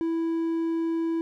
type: tone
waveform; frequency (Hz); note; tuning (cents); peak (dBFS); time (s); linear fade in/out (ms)
triangle; 329.6; E4; 0; -22; 0.01-1.21; 0
effects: none